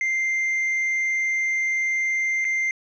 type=tone with dropouts; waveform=triangle; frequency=2093 Hz; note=C7; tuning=in tune; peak=-19 dBFS; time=0.01-2.71 s; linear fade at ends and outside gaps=1 ms; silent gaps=2.445-2.45 s; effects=resampled to 16000 Hz